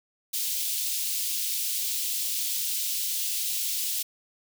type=high-pass noise; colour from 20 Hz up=white; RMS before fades=-29 dBFS; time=0.33-4.03 s; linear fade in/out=10 ms; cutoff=2900 Hz; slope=24 dB/octave; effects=none

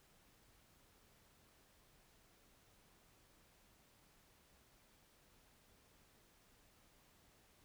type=silence; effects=pink hiss -70 dBFS RMS until 7.64 s

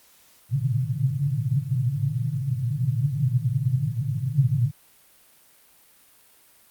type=band-pass noise; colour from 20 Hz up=white; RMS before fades=-24 dBFS; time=0.49-4.72 s; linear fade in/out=50 ms; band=110 to 150 Hz; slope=96 dB/octave; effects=white hiss -56 dBFS RMS until 6.7 s + Opus 48 kbps

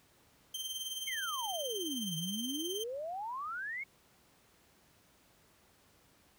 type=tone with tremolo; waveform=sawtooth; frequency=3136 Hz; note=G7; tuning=in tune; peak=-32 dBFS; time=0.54-2.84 s; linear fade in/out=5 ms; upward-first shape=triangle; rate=19 Hz; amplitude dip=65%
type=exponential two-way sweep; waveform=sine; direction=down then up; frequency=2237 to 155.56 to 2237 Hz; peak=-37 dBFS; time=1.07-3.84 s; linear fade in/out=10 ms; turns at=2.16 s
effects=pink hiss -66 dBFS RMS until 6.38 s + high-pass 60 Hz 12 dB/octave

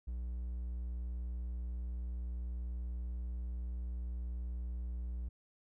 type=tone; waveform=triangle; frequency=60.3 Hz; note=B1; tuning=41 cents flat; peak=-35 dBFS; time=0.07-5.29 s; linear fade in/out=10 ms; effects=none

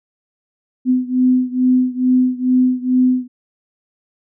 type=beating tone pair; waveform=sine; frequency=252.9 / 255.2 Hz; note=B3 / C4; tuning=+41 / -43 cents; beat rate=2.3 Hz; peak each=-14 / -16 dBFS; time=0.85-3.28 s; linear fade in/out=50 ms; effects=none

